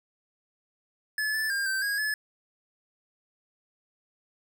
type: tone with pitch steps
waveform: square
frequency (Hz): 1721 / 1749 / 1605 / 1555 / 1643 / 1719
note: A6 / A6 / G6 / G6 / G#6 / A6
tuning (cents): -39 / -11 / +40 / -14 / -19 / -41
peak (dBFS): -27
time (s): 1.18-2.14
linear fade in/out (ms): 2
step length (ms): 160
effects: none